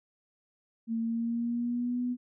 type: tone with pitch glide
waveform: sine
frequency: 227.4 to 246.6 Hz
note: A#3 to B3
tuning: -43 to -2 cents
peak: -28 dBFS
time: 0.87-2.17 s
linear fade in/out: 50 ms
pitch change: +141 cents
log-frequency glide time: 1-2.02 s
effects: none